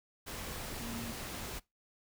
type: tone in noise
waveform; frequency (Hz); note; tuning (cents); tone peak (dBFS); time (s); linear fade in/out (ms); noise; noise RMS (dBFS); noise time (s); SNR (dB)
sine; 232.2; A#3; -7; -41; 0.8-1.13; 20; pink; -42; 0.26-1.6; -2
effects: noise-tail reverb RT60 0.2 s tail -22 dB re dry